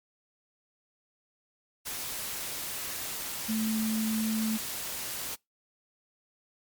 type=tone in noise; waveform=sine; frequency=220 Hz; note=A3; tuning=in tune; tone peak=-27 dBFS; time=3.48-4.58 s; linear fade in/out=20 ms; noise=white; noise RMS=-36 dBFS; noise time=1.85-5.36 s; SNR=+6 dB; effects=noise-tail reverb RT60 0.2 s tail -26 dB re dry + MP3 96 kbps